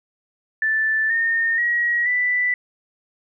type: tone with pitch steps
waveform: sine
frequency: 1760 / 1830.5 / 1903.8 / 1980.1 Hz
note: A6 / A#6 / A#6 / B6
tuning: 0 / -32 / +36 / +4 cents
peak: -17 dBFS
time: 0.62-2.54 s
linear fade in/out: 2 ms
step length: 480 ms
effects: none